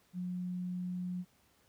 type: tone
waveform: sine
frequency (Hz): 180.1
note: F#3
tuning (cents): -46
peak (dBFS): -35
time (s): 0.13-1.25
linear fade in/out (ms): 50
effects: pink hiss -69 dBFS RMS until 1.68 s + high-pass 60 Hz 12 dB/octave